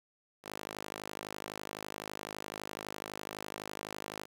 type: tone with high-pass filter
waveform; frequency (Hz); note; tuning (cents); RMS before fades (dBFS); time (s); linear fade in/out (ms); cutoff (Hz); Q
sawtooth; 51.91; G#1; 0; -44; 0.43-4.27; 50; 410; 0.67
effects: 10-bit